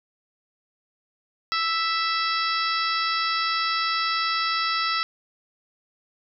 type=harmonic tone with a mistuned harmonic; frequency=659.3 Hz; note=E5; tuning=in tune; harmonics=2 / 3 / 4 / 5 / 6 / 7 / 8; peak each=-25 / -30 / -33 / -35 / -32 / -32 / -31 dBFS; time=1.52-5.03 s; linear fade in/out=0 ms; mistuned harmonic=7; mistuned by=+17 cents; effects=none